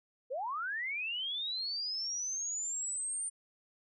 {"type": "linear sweep", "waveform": "sine", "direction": "up", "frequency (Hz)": [466.2, 9020], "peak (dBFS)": -34, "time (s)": [0.3, 3.3], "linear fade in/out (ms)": 20, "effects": []}